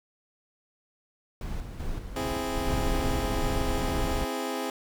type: noise with tremolo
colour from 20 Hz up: brown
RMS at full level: -33 dBFS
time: 1.41-3.22 s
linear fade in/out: 2 ms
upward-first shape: square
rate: 2.6 Hz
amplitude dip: 45%
type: chord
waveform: 20% pulse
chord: C augmented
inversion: none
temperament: equal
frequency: 261.6 / 329.6 / 415.3 Hz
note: C4 / E4 / G#4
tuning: 0 / 0 / 0 cents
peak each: -28 / -31 / -29 dBFS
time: 2.16-4.7 s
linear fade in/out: 2 ms
type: noise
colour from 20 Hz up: brown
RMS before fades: -29 dBFS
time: 2.67-4.25 s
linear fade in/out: 10 ms
effects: none